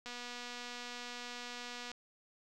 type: click train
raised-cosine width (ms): 0.2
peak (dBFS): -28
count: 452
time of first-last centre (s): 0.06-1.916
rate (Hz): 243
effects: none